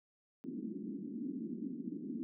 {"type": "band-pass noise", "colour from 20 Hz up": "pink", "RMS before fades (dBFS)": -42, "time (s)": [0.44, 2.23], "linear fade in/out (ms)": 0, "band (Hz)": [200, 320], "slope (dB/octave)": 48, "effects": []}